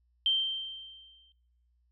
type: tone with exponential decay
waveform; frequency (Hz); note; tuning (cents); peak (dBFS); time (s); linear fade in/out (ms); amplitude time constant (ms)
sine; 3136; G7; 0; -22; 0.26-1.32; 1; 230
effects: noise-tail reverb RT60 0.8 s tail -20 dB re dry + added 60 Hz sine -67 dBFS peak until 1.91 s